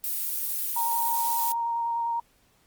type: noise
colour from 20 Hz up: violet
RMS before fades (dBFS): -29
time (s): 0.04-1.52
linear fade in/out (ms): 0
type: tone with vibrato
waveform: sine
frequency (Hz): 932.3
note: A#5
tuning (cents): 0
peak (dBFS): -25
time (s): 0.76-2.2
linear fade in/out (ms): 5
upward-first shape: square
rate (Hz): 10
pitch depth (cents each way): 10
effects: pink hiss -64 dBFS RMS until 2.66 s + Opus 32 kbps